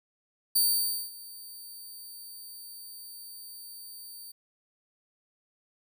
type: tone with ADSR envelope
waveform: 10% pulse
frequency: 4602 Hz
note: D8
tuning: 36 cents flat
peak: -14 dBFS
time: 0.55-4.32 s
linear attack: 11 ms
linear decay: 540 ms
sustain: -22 dB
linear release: 10 ms
effects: none